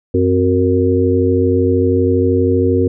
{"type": "harmonic tone with a mistuned harmonic", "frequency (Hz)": 92.7, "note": "F#2", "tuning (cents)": 4, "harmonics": [1, 3, 4, 5], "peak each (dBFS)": [-16, -16, -16, -16], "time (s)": [0.14, 2.88], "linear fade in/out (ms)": 5, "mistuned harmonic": 3, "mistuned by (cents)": -96, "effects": []}